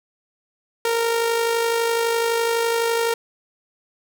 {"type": "tone with amplitude modulation", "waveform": "sawtooth", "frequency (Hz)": 462.7, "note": "A#4", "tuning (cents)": -13, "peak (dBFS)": -13, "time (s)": [0.85, 3.14], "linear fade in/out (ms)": 2, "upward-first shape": "sine", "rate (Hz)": 51.9, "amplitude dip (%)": 40, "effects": []}